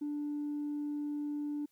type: tone with tanh clipping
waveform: triangle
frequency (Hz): 293.7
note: D4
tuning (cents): 0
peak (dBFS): -34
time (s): 0.01-1.66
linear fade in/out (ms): 10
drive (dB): 5
effects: white hiss -75 dBFS RMS until 1.71 s